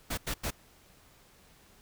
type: noise bursts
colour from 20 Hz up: pink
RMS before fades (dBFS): -33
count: 3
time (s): 0.1-0.508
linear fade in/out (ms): 10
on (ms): 76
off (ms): 90
effects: pink hiss -60 dBFS RMS until 1.81 s